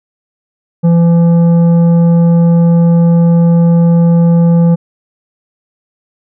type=tone with tanh clipping; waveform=sine; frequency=169.2 Hz; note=E3; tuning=45 cents sharp; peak=-6 dBFS; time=0.83-4.76 s; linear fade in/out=20 ms; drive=9 dB; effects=none